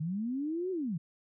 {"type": "linear two-way sweep", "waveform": "sine", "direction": "up then down", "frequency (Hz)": [146.9, 382.6, 146.9], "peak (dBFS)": -31, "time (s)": [0, 0.98], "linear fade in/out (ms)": 10, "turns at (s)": 0.71, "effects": []}